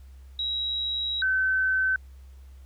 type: tone pair in turn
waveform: sine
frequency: 3856 / 1530.3 Hz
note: B7 / G6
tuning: -42 / -42 cents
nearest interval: octave + major third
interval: 1600 cents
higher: first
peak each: -26 / -21 dBFS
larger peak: second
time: 0.39-1.22 / 1.22-1.96 s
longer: first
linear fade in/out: 2 ms
effects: added 66 Hz sine -44 dBFS peak until 2.65 s + pink hiss -64 dBFS RMS until 2.65 s